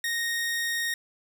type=tone; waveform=sawtooth; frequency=1861 Hz; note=A#6; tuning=3 cents flat; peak=-23 dBFS; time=0.04-0.94 s; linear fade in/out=2 ms; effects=none

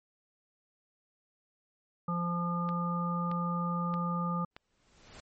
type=harmonic tone; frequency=173.3 Hz; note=F3; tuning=13 cents flat; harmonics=1 / 3 / 5 / 7; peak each=-31 / -42 / -42 / -34 dBFS; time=2.08-4.45 s; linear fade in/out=5 ms
type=click train; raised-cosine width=0.3 ms; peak=-29 dBFS; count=4; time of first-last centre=2.69-4.565 s; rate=1.6 Hz
type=noise with exponential growth; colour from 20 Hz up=pink; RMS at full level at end=-48 dBFS; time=4.51-5.2 s; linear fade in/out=0 ms; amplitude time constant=150 ms
effects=MP3 32 kbps

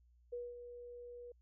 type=tone with ADSR envelope; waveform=sine; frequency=483.9 Hz; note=B4; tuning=35 cents flat; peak=-39 dBFS; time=0.32-1.32 s; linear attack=13 ms; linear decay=210 ms; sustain=-9 dB; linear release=4 ms; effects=added 60 Hz sine -65 dBFS peak until 1.41 s

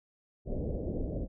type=low-pass noise; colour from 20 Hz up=pink; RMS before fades=-34 dBFS; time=0.45-1.28 s; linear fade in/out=50 ms; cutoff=600 Hz; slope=48 dB/octave; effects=none

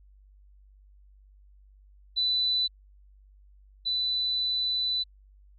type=tone pair in turn; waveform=sine; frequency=3988 / 3988 Hz; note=B7 / B7; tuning=+16 / +16 cents; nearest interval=unison; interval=0 cents; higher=neither; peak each=-23 / -25 dBFS; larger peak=first; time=2.16-2.68 / 3.85-5.04 s; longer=second; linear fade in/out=20 ms; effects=added 49 Hz sine -53 dBFS peak until 5.58 s

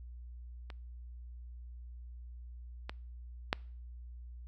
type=clicks; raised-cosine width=0.3 ms; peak=-30 / -23 / -12 dBFS; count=3; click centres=0.702 / 2.895 / 3.529 s; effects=noise-tail reverb RT60 0.5 s tail -26 dB re dry + added 60 Hz sine -45 dBFS peak until 4.47 s

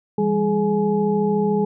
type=tone cluster; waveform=sine; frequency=168.6 / 202.3 / 421.7 / 843 Hz; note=E3 / G#3 / G#4 / G#5; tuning=+39 / -45 / +26 / +26 cents; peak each=-27 / -20 / -20 / -27 dBFS; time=0.18-1.65 s; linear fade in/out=5 ms; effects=none

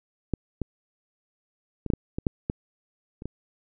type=clicks; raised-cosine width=3 ms; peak=-12 / -15 / -18 / -10 / -11 / -16 / -9 / -13 / -26 / -19 dBFS; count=10; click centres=0.337 / 0.617 / 1.863 / 1.902 / 1.936 / 2.185 / 2.268 / 2.499 / 3.221 / 3.256 s; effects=none

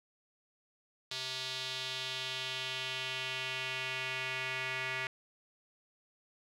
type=tone with band-pass filter sweep; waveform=square; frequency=130 Hz; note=C3; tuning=11 cents flat; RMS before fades=-38 dBFS; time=1.11-5.07 s; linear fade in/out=2 ms; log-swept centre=4000 to 2200 Hz; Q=2.6; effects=none

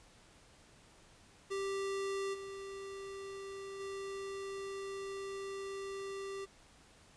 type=tone with level steps; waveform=square; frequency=392 Hz; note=G4; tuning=in tune; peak=-36 / -44 / -41 dBFS; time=1.5-6.46 s; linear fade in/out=20 ms; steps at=2.33 / 3.79 s; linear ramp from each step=20 ms; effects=pink hiss -62 dBFS RMS until 7.16 s + resampled to 22050 Hz

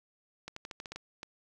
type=clicks; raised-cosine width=0.2 ms; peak=-24 dBFS; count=9; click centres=0.48 / 0.564 / 0.651 / 0.712 / 0.801 / 0.858 / 0.92 / 0.96 / 1.231 s; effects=11-bit

